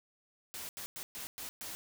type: noise bursts at uneven times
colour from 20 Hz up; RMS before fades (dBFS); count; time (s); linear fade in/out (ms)
white; -43; 6; 0.54-0.69 / 0.77-0.86 / 0.96-1.03 / 1.15-1.27 / 1.38-1.49 / 1.61-1.75; 0
effects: none